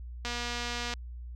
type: click train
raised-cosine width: 0.2 ms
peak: -18 dBFS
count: 166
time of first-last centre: 0.25-0.938 s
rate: 240 Hz
effects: added 60 Hz sine -39 dBFS peak until 1.35 s